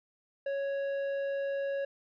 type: tone with tanh clipping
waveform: sine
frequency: 554.4 Hz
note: C#5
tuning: in tune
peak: -32 dBFS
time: 0.46-1.85 s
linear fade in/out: 5 ms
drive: 9 dB
effects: none

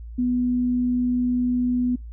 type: tone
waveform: sine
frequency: 247.3 Hz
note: B3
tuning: 3 cents sharp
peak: -19 dBFS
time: 0.18-1.96 s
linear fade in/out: 10 ms
effects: noise-tail reverb RT60 0.2 s tail -24 dB re dry + added 57 Hz sine -34 dBFS peak until 2.12 s

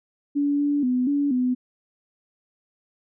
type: tone with pitch steps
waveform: sine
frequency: 286.6 / 288.8 / 250.9 / 285.6 / 251.3 Hz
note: D4 / D4 / B3 / D4 / B3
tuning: -42 / -29 / +28 / -48 / +30 cents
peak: -19 dBFS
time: 0.35-1.55 s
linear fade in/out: 20 ms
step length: 240 ms
effects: none

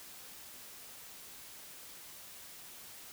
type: silence
effects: white hiss -51 dBFS RMS until 3.12 s

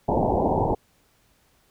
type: low-pass noise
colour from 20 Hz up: white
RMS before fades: -22 dBFS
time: 0.08-0.75 s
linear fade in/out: 10 ms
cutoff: 920 Hz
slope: 96 dB/octave
effects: pink hiss -63 dBFS RMS until 1.7 s

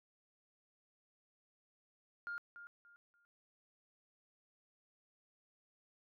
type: tone with echo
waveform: sine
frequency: 1410 Hz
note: F6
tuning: 16 cents sharp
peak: -39 dBFS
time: 2.27-2.38 s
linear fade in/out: 0 ms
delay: 290 ms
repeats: 3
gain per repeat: -11 dB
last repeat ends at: 3.25 s
effects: tanh soft clip ceiling -36 dBFS

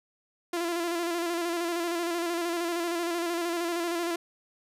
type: tone with vibrato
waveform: sawtooth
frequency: 341.9 Hz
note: F4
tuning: 37 cents flat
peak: -24 dBFS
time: 0.53-4.16 s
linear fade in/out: 5 ms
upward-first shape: square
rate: 13 Hz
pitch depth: 36 cents each way
effects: resampled to 32000 Hz

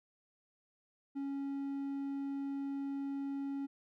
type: tone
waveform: triangle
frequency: 277.2 Hz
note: C#4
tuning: in tune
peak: -34 dBFS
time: 1.15-3.67 s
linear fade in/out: 20 ms
effects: none

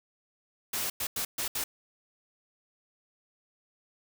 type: noise bursts at uneven times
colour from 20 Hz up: white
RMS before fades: -32 dBFS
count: 5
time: 0.73-0.9 / 1-1.07 / 1.16-1.25 / 1.38-1.48 / 1.55-1.64 s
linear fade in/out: 5 ms
effects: none

